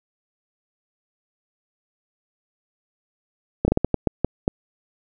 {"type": "slowing click train", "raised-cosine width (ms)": 2, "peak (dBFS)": -4, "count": 9, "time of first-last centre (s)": [3.65, 4.479], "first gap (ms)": 30, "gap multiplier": 1.34, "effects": []}